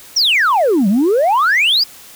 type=exponential two-way sweep; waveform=sine; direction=down then up; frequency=5900 to 185 to 5120 Hz; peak=-8 dBFS; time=0.16-1.84 s; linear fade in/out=10 ms; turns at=0.88 s; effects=tanh soft clip ceiling -8 dBFS + white hiss -39 dBFS RMS until 2.15 s